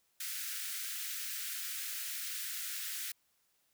white high-pass noise, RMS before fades -40 dBFS, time 0.2-3.12 s, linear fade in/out 5 ms, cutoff 1400 Hz, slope 48 dB/octave, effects white hiss -75 dBFS RMS until 3.73 s

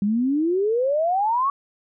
sine exponential sweep, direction up, 196 to 1139 Hz, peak -18 dBFS, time 0.02-1.5 s, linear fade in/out 2 ms, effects none

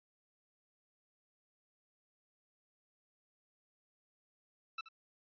20% pulse tone with echo, 1318.5 Hz, E6, in tune, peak -33 dBFS, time 4.78-4.81 s, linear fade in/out 5 ms, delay 77 ms, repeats 1, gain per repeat -14 dB, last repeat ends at 4.887 s, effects resampled to 11025 Hz

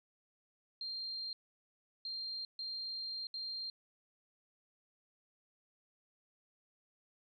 sine tone bursts at uneven times, 4186 Hz, C8, in tune, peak -39 dBFS, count 4, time 0.81-1.33 / 2.05-2.45 / 2.59-3.27 / 3.34-3.7 s, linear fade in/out 2 ms, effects none

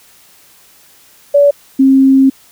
sine tone pair in turn, 572 / 267.9 Hz, D5 / C4, -46 / +41 cents, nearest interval octave + minor second, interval 1313 cents, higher first, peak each -4 dBFS, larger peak neither, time 1.34-1.51 / 1.79-2.3 s, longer second, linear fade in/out 10 ms, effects white hiss -45 dBFS RMS until 2.51 s

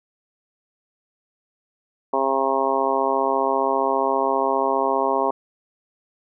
harmonic tone, 134.9 Hz, C#3, 47 cents flat, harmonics 2 / 3 / 4 / 5 / 6 / 7 / 8, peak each -30 / -25 / -26 / -25 / -27 / -24 / -26 dBFS, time 2.13-5.31 s, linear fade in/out 5 ms, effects none

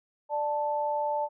sine tone pair together, 591.1 / 880 Hz, D5 / A5, +11 / 0 cents, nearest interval perfect fifth, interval 689 cents, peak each -30 / -28 dBFS, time 0.29-1.29 s, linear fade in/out 50 ms, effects none

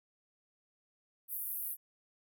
white band-pass noise, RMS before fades -39 dBFS, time 1.28-1.77 s, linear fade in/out 50 ms, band 11000 to 16000 Hz, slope 48 dB/octave, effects none

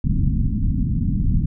pink low-pass noise, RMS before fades -19 dBFS, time 0.04-1.46 s, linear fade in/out 5 ms, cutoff 250 Hz, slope 48 dB/octave, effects none

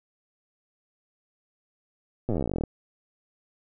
slowing click train, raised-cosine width 2 ms, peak -15 dBFS, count 23, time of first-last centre 2.29-2.637 s, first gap 8 ms, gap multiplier 1.06, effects none

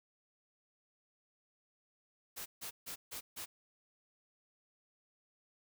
white noise bursts, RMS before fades -44 dBFS, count 5, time 2.36-3.46 s, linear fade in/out 20 ms, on 100 ms, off 150 ms, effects none

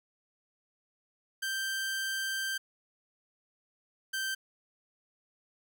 sawtooth tone pair in turn, 1568 / 1559.5 Hz, G6 / G6, 0 / -9 cents, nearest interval unison, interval 9 cents, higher first, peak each -28 / -28 dBFS, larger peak neither, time 1.42-2.58 / 4.13-4.35 s, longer first, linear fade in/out 10 ms, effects none

